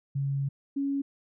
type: tone pair in turn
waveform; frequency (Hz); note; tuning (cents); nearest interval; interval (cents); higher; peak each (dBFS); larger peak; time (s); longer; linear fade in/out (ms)
sine; 138.59 / 278.1; C#3 / C#4; 0 / +6; octave; 1206; second; -26; neither; 0.15-0.49 / 0.76-1.02; first; 10
effects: none